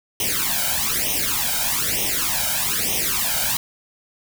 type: noise with flanger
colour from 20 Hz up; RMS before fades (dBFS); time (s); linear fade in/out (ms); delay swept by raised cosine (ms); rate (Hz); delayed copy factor
white; -22; 0.2-3.57; 2; 0.33 to 1.33; 1.1; +0.95
effects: none